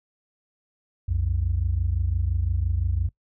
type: tone pair together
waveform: sine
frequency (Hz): 63.06 / 88.9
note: B1 / F2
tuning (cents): +37 / +31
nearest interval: tritone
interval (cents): 594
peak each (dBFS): -24 / -23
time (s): 1.08-3.09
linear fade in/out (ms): 10
effects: noise-tail reverb RT60 0.1 s tail -21 dB re dry + tanh soft clip ceiling -14 dBFS